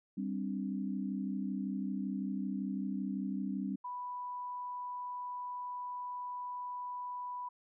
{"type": "chord", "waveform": "sine", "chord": "G suspended fourth", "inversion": "none", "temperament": "just", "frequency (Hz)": [196, 261.3, 294], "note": ["G3", "C4", "D4"], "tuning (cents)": [0, -2, 2], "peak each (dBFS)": [-36, -39, -42], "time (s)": [0.17, 3.76], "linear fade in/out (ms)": 10}
{"type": "tone", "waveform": "sine", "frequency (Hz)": 987.8, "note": "B5", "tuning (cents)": 0, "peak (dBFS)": -38, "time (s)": [3.84, 7.49], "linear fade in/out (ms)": 10}
{"effects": []}